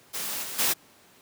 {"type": "noise with level steps", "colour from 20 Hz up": "white", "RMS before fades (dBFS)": [-32, -36, -24], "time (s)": [0.13, 0.74], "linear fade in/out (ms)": 20, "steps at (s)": [0.42, 0.58], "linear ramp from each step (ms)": 20, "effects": ["pink hiss -56 dBFS RMS until 1.21 s", "high-pass 150 Hz 12 dB/octave"]}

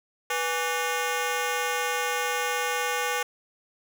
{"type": "ring-modulated tone", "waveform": "15% pulse", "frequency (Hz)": 659.3, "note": "E5", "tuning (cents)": 0, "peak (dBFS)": -16, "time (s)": [0.3, 3.23], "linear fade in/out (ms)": 5, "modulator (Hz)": 168, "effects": []}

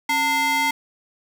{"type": "ring-modulated tone", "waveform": "square", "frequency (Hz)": 587.3, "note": "D5", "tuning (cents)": 0, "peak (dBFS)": -16, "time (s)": [0.09, 0.71], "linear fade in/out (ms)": 5, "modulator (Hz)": 1490, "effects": []}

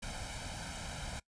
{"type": "noise with comb filter", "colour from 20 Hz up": "pink", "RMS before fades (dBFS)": -42, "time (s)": [0.02, 1.2], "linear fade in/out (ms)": 10, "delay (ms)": 1.3, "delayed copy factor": 0.75, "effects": ["noise-tail reverb RT60 0.1 s tail -21 dB re dry", "resampled to 22050 Hz"]}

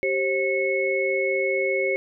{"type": "tone cluster", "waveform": "sine", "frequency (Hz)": [388.9, 534, 2193], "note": ["G4", "C5", "C#7"], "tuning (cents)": [-14, 35, -19], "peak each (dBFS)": -25, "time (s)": [0.03, 1.96], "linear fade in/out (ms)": 0, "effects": []}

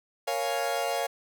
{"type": "chord", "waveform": "40% pulse", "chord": "Bb minor seventh", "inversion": "none", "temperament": "equal", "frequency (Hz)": [466.2, 554.4, 698.5, 830.6], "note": ["Bb4", "Db5", "F5", "Ab5"], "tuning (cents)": [0, 0, 0, 0], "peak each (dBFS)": [-34, -31, -30, -34], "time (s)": [0.27, 1.07], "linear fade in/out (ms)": 10, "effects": []}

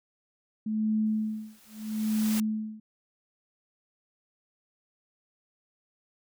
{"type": "tone with tremolo", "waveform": "sine", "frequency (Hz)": 216.5, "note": "A3", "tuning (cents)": -28, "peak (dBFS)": -23, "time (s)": [0.66, 2.8], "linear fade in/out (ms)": 5, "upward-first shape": "sine", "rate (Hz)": 0.78, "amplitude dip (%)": 100}
{"type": "noise with exponential growth", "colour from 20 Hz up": "white", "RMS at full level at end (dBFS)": -34, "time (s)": [1.06, 2.4], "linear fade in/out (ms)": 2, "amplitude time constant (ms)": 290}
{"effects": []}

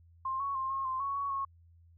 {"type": "tone with pitch steps", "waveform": "sine", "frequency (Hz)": [1057, 1112, 1058, 1080, 1044, 1110, 1119, 1095], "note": ["C6", "C#6", "C6", "C#6", "C6", "C#6", "C#6", "C#6"], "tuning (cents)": [17, 5, 19, -45, -4, 2, 16, -22], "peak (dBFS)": -31, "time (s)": [0.25, 1.45], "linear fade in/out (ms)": 5, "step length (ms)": 150, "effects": ["added 84 Hz sine -57 dBFS peak until 1.97 s"]}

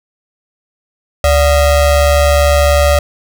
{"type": "ring-modulated tone", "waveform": "square", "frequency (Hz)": 326.5, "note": "E4", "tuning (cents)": -17, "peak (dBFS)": -5, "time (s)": [1.24, 2.99], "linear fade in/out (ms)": 2, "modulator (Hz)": 255, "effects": []}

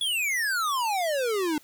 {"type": "exponential sweep", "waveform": "square", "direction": "down", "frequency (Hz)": [3440, 292.2], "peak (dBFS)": -25, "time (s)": [0.01, 1.58], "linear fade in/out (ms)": 2, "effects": ["white hiss -56 dBFS RMS until 1.63 s"]}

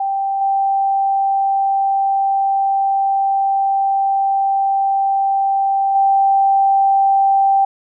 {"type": "tone with level steps", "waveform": "sine", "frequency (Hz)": 784, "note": "G5", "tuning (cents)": 0, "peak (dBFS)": [-16, -13, -10], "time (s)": [0, 7.65], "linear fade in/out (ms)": 5, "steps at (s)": [0.41, 5.95], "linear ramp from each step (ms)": 5, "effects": []}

